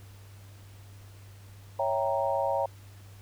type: chord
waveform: sine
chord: C# diminished seventh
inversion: none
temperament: equal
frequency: 554.4 / 659.3 / 784 / 932.3 Hz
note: C#5 / E5 / G5 / Bb5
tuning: 0 / 0 / 0 / 0 cents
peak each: -29 / -32 / -32 / -31 dBFS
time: 1.79-2.66 s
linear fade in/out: 5 ms
effects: added 99 Hz sine -47 dBFS peak until 3.21 s + pink hiss -57 dBFS RMS until 3.21 s